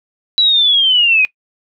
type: linear sweep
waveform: sine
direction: down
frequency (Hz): 3951 to 2472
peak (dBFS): -8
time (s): 0.38-1.25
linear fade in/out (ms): 0
effects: noise-tail reverb RT60 0.1 s tail -21 dB re dry